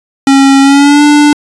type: tone with pitch glide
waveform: square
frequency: 273 to 294.3 Hz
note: C#4 to D4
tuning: -26 to +4 cents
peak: -3 dBFS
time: 0.27-1.33 s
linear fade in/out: 2 ms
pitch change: +130 cents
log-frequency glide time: 0.61-1.03 s
effects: resampled to 22050 Hz